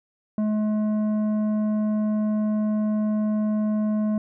sine tone with tanh clipping, 213.1 Hz, G#3, 45 cents sharp, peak -22 dBFS, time 0.38-4.18 s, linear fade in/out 2 ms, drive 9 dB, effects none

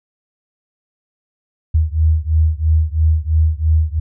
sine beating tone pair, 77.78 / 80.78 Hz, D#2 / E2, 0 / -35 cents, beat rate 3 Hz, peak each -14 / -15 dBFS, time 1.74-4 s, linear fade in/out 10 ms, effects none

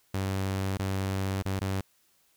sawtooth tone with dropouts, 96.3 Hz, G2, 30 cents flat, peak -24 dBFS, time 0.14-1.81 s, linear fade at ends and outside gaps 5 ms, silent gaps 0.772-0.792 / 1.424-1.454 / 1.593-1.611 s, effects white hiss -67 dBFS RMS until 2.36 s

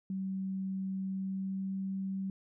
sine tone with pitch glide, 191.1 to 192.54 Hz, G3 to G3, -44 to -31 cents, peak -33 dBFS, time 0.1-2.3 s, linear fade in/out 2 ms, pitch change +13 cents, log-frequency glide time 1.04-1.8 s, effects none

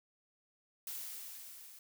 blue noise with level ramp, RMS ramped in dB -42 to -55 dBFS, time 0.87-1.79 s, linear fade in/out 2 ms, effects none

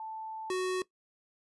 sine / square tone pair in turn, 880 / 370 Hz, A5 / F#4, 0 / 0 cents, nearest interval octave + minor third, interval 1500 cents, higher first, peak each -38 / -30 dBFS, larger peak second, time 0-0.5 / 0.5-0.82 s, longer first, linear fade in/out 2 ms, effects noise-tail reverb RT60 0.1 s tail -18 dB re dry + resampled to 24000 Hz

